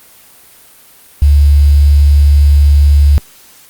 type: tone with quantisation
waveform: sine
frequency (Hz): 72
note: D2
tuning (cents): -34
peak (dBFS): -3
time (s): 1.22-3.18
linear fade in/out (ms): 0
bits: 5
effects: white hiss -41 dBFS RMS until 3.69 s + Opus 32 kbps